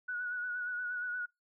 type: tone with vibrato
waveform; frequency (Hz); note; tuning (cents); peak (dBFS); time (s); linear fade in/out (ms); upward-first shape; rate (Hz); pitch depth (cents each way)
sine; 1468; F#6; -14; -34; 0.08-1.26; 10; sine; 8.5; 33
effects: noise-tail reverb RT60 0.2 s tail -25 dB re dry